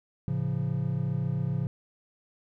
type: chord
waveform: triangle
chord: A augmented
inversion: none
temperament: just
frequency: 110 / 137.5 / 171.88 Hz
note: A2 / C#3 / E#3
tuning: 0 / -14 / -27 cents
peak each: -31 / -27 / -30 dBFS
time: 0.28-1.67 s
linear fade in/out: 0 ms
effects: none